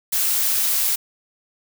blue noise, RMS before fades -20 dBFS, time 0.12-0.96 s, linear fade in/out 10 ms, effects none

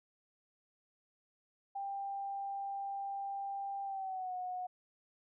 sine tone with pitch glide, 792 to 730.5 Hz, G5 to F#5, +18 to -22 cents, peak -37 dBFS, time 1.75-4.67 s, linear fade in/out 10 ms, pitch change -140 cents, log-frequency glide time 3.84-4.34 s, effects none

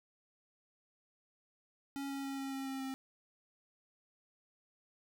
square tone with pitch steps, 277.2 / 275.3 / 273.4 / 271.5 / 269.6 / 267.8 / 265.9 Hz, C#4 / C#4 / C#4 / C#4 / C#4 / C4 / C4, 0 / -12 / -24 / -36 / -48 / +40 / +28 cents, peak -39 dBFS, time 1.96-2.94 s, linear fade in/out 0 ms, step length 140 ms, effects none

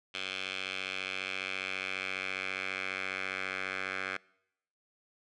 10% pulse tone with band-pass filter sweep, 94.7 Hz, F#2, 41 cents sharp, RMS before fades -37 dBFS, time 0.14-4.17 s, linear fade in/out 5 ms, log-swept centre 2900 to 1900 Hz, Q 3, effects noise-tail reverb RT60 0.8 s tail -24 dB re dry + resampled to 22050 Hz

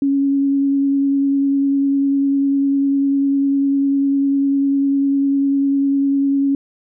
sine tone with vibrato, 277.2 Hz, C#4, in tune, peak -13 dBFS, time 0.02-6.55 s, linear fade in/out 2 ms, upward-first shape sine, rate 10 Hz, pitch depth 12 cents each way, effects none

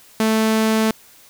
sawtooth tone, 220 Hz, A3, in tune, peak -11 dBFS, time 0.2-0.91 s, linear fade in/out 2 ms, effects white hiss -48 dBFS RMS until 1.29 s

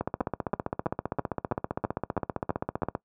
two click trains, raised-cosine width 1 ms, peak -12 / -14 dBFS, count 9 / 46, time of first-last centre 0.21-2.833 / 0.01-2.951 s, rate 3.05 / 15.3 Hz, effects noise-tail reverb RT60 0.1 s tail -21 dB re dry + high-pass 80 Hz 12 dB/octave

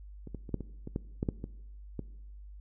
clicks, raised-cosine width 3 ms, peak -30 / -26 / -30 / -17 / -26 / -26 / -19 / -18 / -16 / -24 / -22 dBFS, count 11, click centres 0.273 / 0.347 / 0.492 / 0.543 / 0.607 / 0.874 / 0.961 / 1.229 / 1.288 / 1.441 / 1.993 s, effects noise-tail reverb RT60 1.0 s tail -20 dB re dry + added 50 Hz sine -45 dBFS peak until 2.6 s

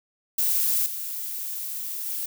violet noise with level steps, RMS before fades -23 / -32 / -30 dBFS, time 0.38-2.26 s, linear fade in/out 5 ms, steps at 0.86 / 2.06 s, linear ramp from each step 2 ms, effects none

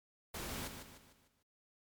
pink noise with echo, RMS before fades -43 dBFS, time 0.34-0.68 s, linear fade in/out 5 ms, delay 150 ms, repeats 5, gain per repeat -7 dB, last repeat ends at 1.43 s, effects MP3 96 kbps

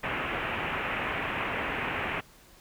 white low-pass noise, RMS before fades -32 dBFS, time 0.03-2.21 s, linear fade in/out 10 ms, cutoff 2700 Hz, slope 48 dB/octave, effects pink hiss -56 dBFS RMS until 2.6 s

